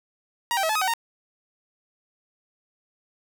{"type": "tone with pitch steps", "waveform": "sawtooth", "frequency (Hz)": [948, 779, 643, 864, 1261, 757, 924], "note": ["A#5", "G5", "E5", "A5", "D#6", "F#5", "A#5"], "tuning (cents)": [29, -11, -43, -32, 23, 39, -16], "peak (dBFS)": -18, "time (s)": [0.51, 0.937], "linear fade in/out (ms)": 0, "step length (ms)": 61, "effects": []}